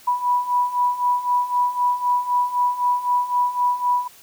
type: beating tone pair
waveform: sine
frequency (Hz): 980 / 983.9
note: B5 / B5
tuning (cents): -14 / -7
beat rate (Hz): 3.9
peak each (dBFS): -23 / -19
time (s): 0.07-4.08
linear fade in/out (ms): 10
effects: white hiss -48 dBFS RMS until 4.22 s